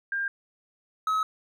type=tone pair in turn; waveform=sine / triangle; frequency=1600 / 1281.6 Hz; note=G6 / E6; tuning=+35 / -49 cents; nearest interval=major third; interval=384 cents; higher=first; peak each=-26 / -21 dBFS; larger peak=second; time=0.12-0.28 / 1.07-1.23 s; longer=neither; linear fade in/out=2 ms; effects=none